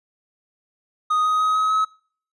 triangle tone with pitch steps, 1244.5 / 1253.9 / 1263.3 / 1272.9 / 1282.4 Hz, D#6 / D#6 / D#6 / D#6 / E6, 0 / +13 / +26 / +39 / -48 cents, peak -15 dBFS, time 1.1-1.85 s, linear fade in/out 10 ms, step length 150 ms, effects noise-tail reverb RT60 0.5 s tail -24 dB re dry + resampled to 24000 Hz

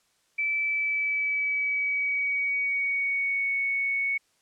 sine tone with pitch glide, 2317 to 2219 Hz, D7 to C#7, -24 to +1 cents, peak -24 dBFS, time 0.38-4.18 s, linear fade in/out 10 ms, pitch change -75 cents, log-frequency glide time 0.58-3.55 s, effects white hiss -68 dBFS RMS until 4.41 s + low-pass 9000 Hz 12 dB/octave

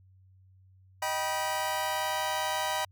sawtooth chord, Eb augmented, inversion none, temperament just, 622.3 / 777.8 / 972.3 Hz, Eb5 / G5 / B5, 0 / -14 / -27 cents, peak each -31 / -30 / -28 dBFS, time 1.02-2.85 s, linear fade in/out 5 ms, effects added 94 Hz sine -56 dBFS peak until 2.91 s

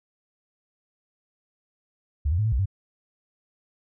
sine tone with pitch steps, 72.5 / 85.8 / 106.8 / 111.3 / 62.5 / 97.4 Hz, D2 / F2 / G#2 / A2 / B1 / G2, -22 / -30 / +49 / +20 / +21 / -11 cents, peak -20 dBFS, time 2.25-2.658 s, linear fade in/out 10 ms, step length 68 ms, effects none

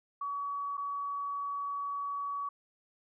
sine tone with dropouts, 1133 Hz, C#6, 37 cents sharp, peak -33 dBFS, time 0.21-2.49 s, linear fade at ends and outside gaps 5 ms, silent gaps 0.771-0.777 s, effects none

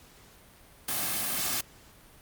white noise with comb filter, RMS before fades -30 dBFS, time 0.88-1.61 s, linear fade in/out 5 ms, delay 2.1 ms, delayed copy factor -0.5, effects pink hiss -55 dBFS RMS until 2.21 s + Opus 48 kbps

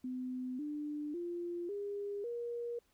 sine tone with pitch steps, 254.1 / 297 / 347.1 / 405.7 / 474.2 Hz, B3 / D4 / F4 / G#4 / A#4, +49 / +20 / -11 / -41 / +30 cents, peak -37 dBFS, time 0.04-2.79 s, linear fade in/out 5 ms, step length 550 ms, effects pink hiss -74 dBFS RMS until 2.93 s

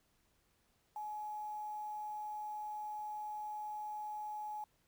sine tone with quantisation, 845 Hz, G#5, 30 cents sharp, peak -40 dBFS, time 0.96-4.64 s, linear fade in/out 2 ms, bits 10, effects pink hiss -75 dBFS RMS until 4.87 s

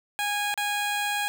15% pulse tone with dropouts, 823 Hz, G#5, 16 cents flat, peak -19 dBFS, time 0.19-1.28 s, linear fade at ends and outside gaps 0 ms, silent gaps 0.541-0.576 s, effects none

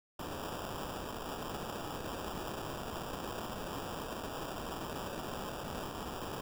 white noise with sample-and-hold, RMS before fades -41 dBFS, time 0.19-6.41 s, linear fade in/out 5 ms, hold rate 2100 Hz, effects none

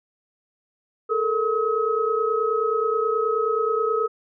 sine tone cluster, 430.6 / 460 / 1277 Hz, A4 / A#4 / D#6, -37 / -23 / +45 cents, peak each -24 dBFS, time 1.09-4.08 s, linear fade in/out 20 ms, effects none

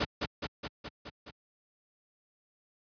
pink noise with echo, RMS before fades -28 dBFS, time 0-0.05 s, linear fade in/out 10 ms, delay 210 ms, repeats 6, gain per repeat -3 dB, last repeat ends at 1.31 s, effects high-pass 80 Hz 12 dB/octave + resampled to 11025 Hz

